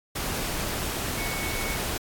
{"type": "tone in noise", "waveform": "sine", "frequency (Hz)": 2217, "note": "C#7", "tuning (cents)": 0, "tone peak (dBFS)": -34, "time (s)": [1.17, 1.76], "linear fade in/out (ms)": 10, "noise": "pink", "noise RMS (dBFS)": -30, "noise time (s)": [0.15, 1.98], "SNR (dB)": -7, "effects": ["AAC 64 kbps"]}